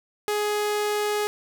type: tone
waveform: sawtooth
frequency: 417.8 Hz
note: G#4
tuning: 10 cents sharp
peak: -19 dBFS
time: 0.28-1.27 s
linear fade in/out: 0 ms
effects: none